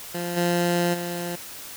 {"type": "tone with level steps", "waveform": "15% pulse", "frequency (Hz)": 174.1, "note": "F3", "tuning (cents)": -5, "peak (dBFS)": [-21, -14, -22], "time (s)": [0.14, 1.36], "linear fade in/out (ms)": 10, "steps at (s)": [0.36, 0.93], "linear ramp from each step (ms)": 20, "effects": ["white hiss -39 dBFS RMS until 1.76 s"]}